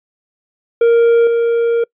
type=tone with level steps; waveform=triangle; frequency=466.2 Hz; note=A#4; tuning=in tune; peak=-5 / -9 dBFS; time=0.81-1.84 s; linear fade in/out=5 ms; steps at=1.27 s; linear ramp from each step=2 ms; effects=noise-tail reverb RT60 0.1 s tail -26 dB re dry + resampled to 8000 Hz